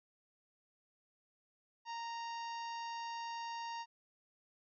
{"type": "harmonic tone", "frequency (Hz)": 929, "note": "A#5", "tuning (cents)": -6, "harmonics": [1, 2, 3, 4, 5, 6, 7], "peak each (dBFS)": [-41, -52, -53, -59, -55, -56, -64], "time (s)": [1.85, 3.86], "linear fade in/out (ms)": 50, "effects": []}